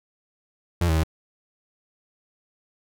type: tone with pitch steps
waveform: 35% pulse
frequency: 86.4 / 80.2 / 79.7 Hz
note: F2 / E2 / D#2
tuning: -18 / -47 / +42 cents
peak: -17 dBFS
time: 0.81-1.035 s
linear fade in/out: 5 ms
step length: 75 ms
effects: none